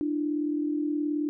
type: tone pair together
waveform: sine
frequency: 297.5 / 336.4 Hz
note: D4 / E4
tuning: +22 / +35 cents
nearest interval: major second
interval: 213 cents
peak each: -26 / -33 dBFS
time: 0.01-1.29 s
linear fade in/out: 0 ms
effects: none